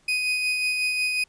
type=tone with tremolo; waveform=35% pulse; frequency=2495 Hz; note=D#7; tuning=4 cents sharp; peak=-19 dBFS; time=0.08-1.24 s; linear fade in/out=5 ms; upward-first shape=sine; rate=5.5 Hz; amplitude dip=30%; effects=pink hiss -62 dBFS RMS until 1.28 s + resampled to 22050 Hz